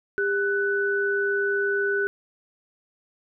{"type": "tone pair together", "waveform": "sine", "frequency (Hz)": [400.5, 1492], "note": ["G4", "F#6"], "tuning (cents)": [37, 14], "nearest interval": "octave + major seventh", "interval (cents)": 2277, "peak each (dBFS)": -24, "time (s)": [0.18, 2.07], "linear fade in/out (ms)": 0, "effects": []}